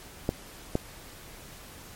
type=clicks; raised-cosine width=2 ms; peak=-11 dBFS; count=2; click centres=0.291 / 0.754 s; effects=pink hiss -47 dBFS RMS until 1.95 s + MP3 64 kbps